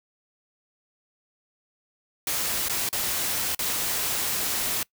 white noise with dropouts, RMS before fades -27 dBFS, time 2.27-4.83 s, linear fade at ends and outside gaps 2 ms, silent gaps 2.685-2.695 / 2.89-2.928 / 3.549-3.591 s, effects noise-tail reverb RT60 0.1 s tail -23 dB re dry

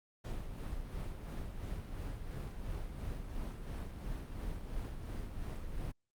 brown noise with tremolo, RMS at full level -39 dBFS, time 0.24-5.92 s, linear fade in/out 10 ms, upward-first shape sine, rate 2.9 Hz, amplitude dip 45%, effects Opus 48 kbps

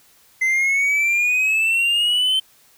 triangle exponential sweep, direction up, 2051 to 3100 Hz, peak -14 dBFS, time 0.41-2.4 s, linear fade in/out 10 ms, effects white hiss -54 dBFS RMS until 2.77 s

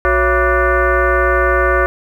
sine tone with frequency modulation, 554 Hz, C#5, 1 cent flat, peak -10 dBFS, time 0.05-1.86 s, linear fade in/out 0 ms, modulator 307 Hz, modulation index 3.8, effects 8-bit

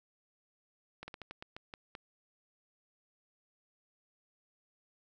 slowing click train, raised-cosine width 0.3 ms, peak -28 dBFS, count 9, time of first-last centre 1.03-1.952 s, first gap 50 ms, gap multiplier 1.23, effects none

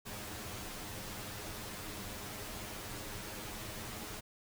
pink noise with comb filter, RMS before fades -44 dBFS, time 0.05-4.21 s, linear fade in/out 20 ms, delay 9.6 ms, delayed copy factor +0.7, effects none

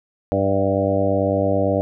harmonic tone with a mistuned harmonic, 98 Hz, G2, in tune, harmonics 1 / 2 / 3 / 4 / 5 / 6 / 7 / 8, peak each -24 / -26 / -24 / -30 / -23 / -21 / -26 / -33 dBFS, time 0.32-1.81 s, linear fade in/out 0 ms, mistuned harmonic 7, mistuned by -23 cents, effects none

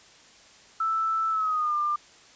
sine tone with pitch glide, 1320 to 1196.5 Hz, E6 to D6, +2 to +32 cents, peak -23 dBFS, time 0.8-1.96 s, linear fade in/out 5 ms, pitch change -170 cents, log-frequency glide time 1.3-1.75 s, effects white hiss -53 dBFS RMS until 2.35 s + resampled to 16000 Hz

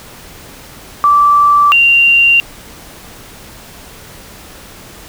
sine tone pair in turn, 1165 / 2771 Hz, D6 / F7, -14 / -14 cents, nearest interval octave + minor third, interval 1500 cents, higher second, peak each -5 dBFS, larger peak neither, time 1.04-1.72 / 1.72-2.4 s, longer neither, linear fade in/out 0 ms, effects pink hiss -35 dBFS RMS until 5.08 s

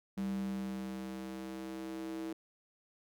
square tone with high-pass filter sweep, 65 Hz, C2, 11 cents flat, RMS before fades -40 dBFS, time 0.17-2.33 s, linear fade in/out 5 ms, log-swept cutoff 190 to 320 Hz, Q 4.9, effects none

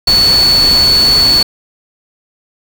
sine tone in noise, 4435 Hz, C#8, in tune, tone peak -6 dBFS, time 0.07-1.43 s, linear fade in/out 5 ms, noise pink, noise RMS -18 dBFS, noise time 0.07-1.43 s, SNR +9 dB, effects none

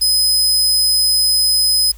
sawtooth tone, 5040 Hz, D#8, 21 cents sharp, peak -9 dBFS, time 0.01-1.92 s, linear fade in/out 10 ms, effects added 54 Hz sine -35 dBFS peak until 1.97 s + white hiss -48 dBFS RMS until 1.97 s

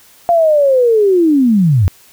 sine linear sweep, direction down, 698.5 to 82.3 Hz, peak -7 dBFS, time 0.29-1.88 s, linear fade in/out 0 ms, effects white hiss -45 dBFS RMS until 2.12 s

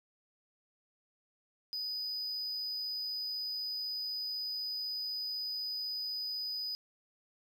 triangle tone, 4978 Hz, D#8, in tune, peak -34 dBFS, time 1.73-6.75 s, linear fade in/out 0 ms, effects none

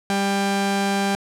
sawtooth tone pair together, 198.05 / 396.1 Hz, G3 / G4, +18 / +18 cents, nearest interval octave, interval 1200 cents, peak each -17 dBFS, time 0.1-1.15 s, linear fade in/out 0 ms, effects low-pass 10000 Hz 12 dB/octave

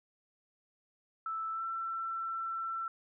sine tone with pitch glide, 1318.5 to 1341.5 Hz, E6 to E6, 0 to +30 cents, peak -34 dBFS, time 1.26-2.88 s, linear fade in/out 2 ms, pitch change +30 cents, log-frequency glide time 1.52-1.63 s, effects none

